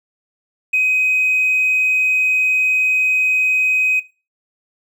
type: tone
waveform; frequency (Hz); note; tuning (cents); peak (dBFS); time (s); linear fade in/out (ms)
triangle; 2519; D#7; +21; -9; 0.73-4; 10
effects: noise-tail reverb RT60 0.3 s tail -21 dB re dry + tanh soft clip ceiling -10 dBFS